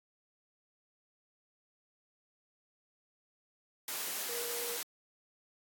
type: tone in noise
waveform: sine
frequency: 475.2 Hz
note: A#4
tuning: 33 cents sharp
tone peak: -42 dBFS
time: 4.29-4.77 s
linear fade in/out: 2 ms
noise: white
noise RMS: -38 dBFS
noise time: 3.88-4.83 s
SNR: -7 dB
effects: high-pass 300 Hz 12 dB/octave + AAC 64 kbps